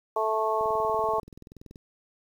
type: harmonic tone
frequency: 219.1 Hz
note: A3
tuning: 7 cents flat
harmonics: 2 / 3 / 4 / 5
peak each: -29 / -29 / -29 / -29 dBFS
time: 0.16-1.2 s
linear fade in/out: 5 ms
type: click train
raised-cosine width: 3 ms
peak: -33 dBFS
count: 25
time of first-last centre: 0.61-1.758 s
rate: 20.9 Hz
effects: 9-bit